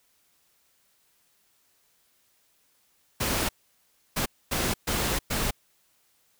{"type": "noise bursts at uneven times", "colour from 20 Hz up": "pink", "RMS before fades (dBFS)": -27, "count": 5, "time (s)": [[3.2, 3.49], [4.16, 4.26], [4.51, 4.74], [4.87, 5.19], [5.3, 5.51]], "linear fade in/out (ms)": 10, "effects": ["white hiss -67 dBFS RMS until 6.39 s"]}